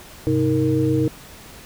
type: tone cluster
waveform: sine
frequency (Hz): 102.2 / 130.2 / 313.7 / 464.1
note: G#2 / C3 / D#4 / A#4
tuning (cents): -27 / -8 / +14 / -8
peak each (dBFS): -27 / -21 / -19 / -23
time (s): 0.27-1.08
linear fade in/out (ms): 0
effects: pink hiss -42 dBFS RMS until 1.65 s